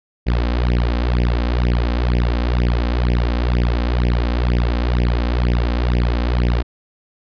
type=tone with flanger; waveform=sawtooth; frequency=60 Hz; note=B1; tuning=49 cents flat; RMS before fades=-17 dBFS; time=0.26-6.63 s; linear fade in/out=20 ms; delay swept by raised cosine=0.36 to 3.86 ms; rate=2.1 Hz; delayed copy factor=+1; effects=resampled to 11025 Hz